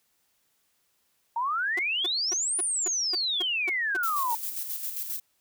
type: exponential two-way sweep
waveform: sine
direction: up then down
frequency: 901 to 9950 to 901 Hz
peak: -25 dBFS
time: 1.36-4.35 s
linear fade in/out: 5 ms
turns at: 2.6 s
type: tone bursts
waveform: sawtooth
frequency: 361.6 Hz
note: F#4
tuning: 40 cents flat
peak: -28 dBFS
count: 9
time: 1.77-3.968 s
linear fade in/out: 5 ms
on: 22 ms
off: 250 ms
type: noise with tremolo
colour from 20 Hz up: violet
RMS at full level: -32 dBFS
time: 4.03-5.2 s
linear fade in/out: 5 ms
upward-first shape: square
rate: 7.5 Hz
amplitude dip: 45%
effects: white hiss -71 dBFS RMS until 5.4 s